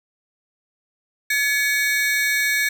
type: ring-modulated tone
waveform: 40% pulse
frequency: 1975.5 Hz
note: B6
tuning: in tune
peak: -14 dBFS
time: 1.3-2.69 s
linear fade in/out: 5 ms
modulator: 267 Hz
effects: none